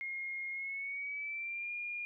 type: tone with pitch glide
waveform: sine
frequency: 2143 to 2419 Hz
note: C7 to D#7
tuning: +41 to -49 cents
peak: -37 dBFS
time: 0.01-2.05 s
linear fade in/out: 0 ms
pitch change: +210 cents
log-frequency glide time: 0.51-1.72 s
effects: none